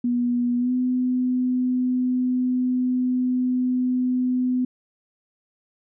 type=tone with pitch glide; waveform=sine; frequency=242.9 to 252 Hz; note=B3 to B3; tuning=-29 to +35 cents; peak=-19 dBFS; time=0.04-4.65 s; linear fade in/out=5 ms; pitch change=+64 cents; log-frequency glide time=0.58-0.72 s; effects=none